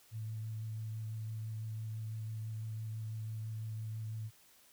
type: tone with vibrato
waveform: sine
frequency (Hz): 110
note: A2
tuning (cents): 0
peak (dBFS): -38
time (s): 0.11-4.31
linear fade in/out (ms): 50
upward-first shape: sine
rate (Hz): 6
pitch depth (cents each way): 14
effects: white hiss -64 dBFS RMS until 4.72 s